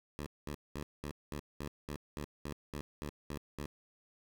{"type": "tone bursts", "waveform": "10% pulse", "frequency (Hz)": 73.42, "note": "D2", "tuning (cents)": 0, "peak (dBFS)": -31, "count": 13, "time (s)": [0.19, 3.659], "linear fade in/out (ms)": 0, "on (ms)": 73, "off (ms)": 210, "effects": []}